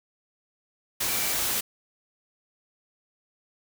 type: tone in noise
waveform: sine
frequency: 2323 Hz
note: D7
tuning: 20 cents flat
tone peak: -37 dBFS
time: 1.08-1.34 s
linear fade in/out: 10 ms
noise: white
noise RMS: -27 dBFS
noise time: 1-1.61 s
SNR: -13 dB
effects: none